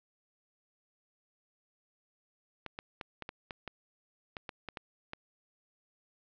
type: clicks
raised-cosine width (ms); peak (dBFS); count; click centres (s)
0.3; -23; 12; 2.663 / 2.789 / 3.012 / 3.223 / 3.291 / 3.508 / 3.677 / 4.368 / 4.492 / 4.687 / 4.772 / 5.134
effects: low-pass 4000 Hz 12 dB/octave